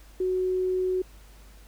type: tone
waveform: sine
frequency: 370 Hz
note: F#4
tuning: in tune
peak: -23 dBFS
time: 0.2-1.02 s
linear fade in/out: 5 ms
effects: added 50 Hz sine -48 dBFS peak until 1.67 s + pink hiss -56 dBFS RMS until 1.67 s